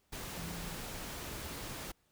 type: tone in noise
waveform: sine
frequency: 170.1 Hz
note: F3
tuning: 45 cents flat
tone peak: -44 dBFS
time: 0.37-0.76 s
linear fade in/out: 10 ms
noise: pink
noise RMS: -43 dBFS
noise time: 0.12-1.92 s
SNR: -4 dB
effects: pink hiss -74 dBFS RMS until 2.11 s